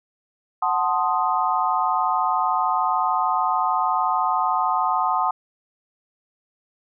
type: chord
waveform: sine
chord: F# diminished seventh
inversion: none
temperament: equal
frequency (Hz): 740 / 880 / 1046.5 / 1244.5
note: F#5 / A5 / C6 / Eb6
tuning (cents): 0 / 0 / 0 / 0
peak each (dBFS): -24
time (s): 0.62-5.31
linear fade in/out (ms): 5
effects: none